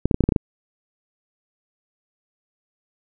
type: clicks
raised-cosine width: 3 ms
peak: -4 dBFS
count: 8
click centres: 0.056 / 0.112 / 0.144 / 0.207 / 0.239 / 0.29 / 0.322 / 0.362 s
effects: none